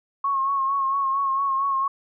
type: tone with vibrato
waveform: sine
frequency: 1092 Hz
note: C#6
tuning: 26 cents flat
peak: -20 dBFS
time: 0.24-1.88 s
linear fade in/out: 5 ms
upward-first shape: sine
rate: 4.4 Hz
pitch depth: 39 cents each way
effects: none